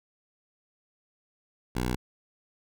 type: tone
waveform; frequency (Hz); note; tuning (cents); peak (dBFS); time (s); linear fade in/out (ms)
10% pulse; 61.74; B1; 0; -19; 1.75-1.96; 10
effects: none